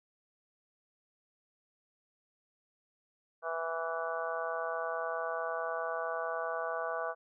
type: harmonic tone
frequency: 164.6 Hz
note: E3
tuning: 2 cents flat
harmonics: 3 / 4 / 5 / 6 / 7 / 8 / 9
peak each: -40 / -37 / -43 / -46 / -39 / -49 / -41 dBFS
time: 3.42-7.15 s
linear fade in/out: 50 ms
effects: none